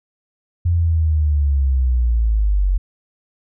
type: linear sweep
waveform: sine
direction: down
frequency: 87.31 to 45 Hz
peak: -13 dBFS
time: 0.65-2.78 s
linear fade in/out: 10 ms
effects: none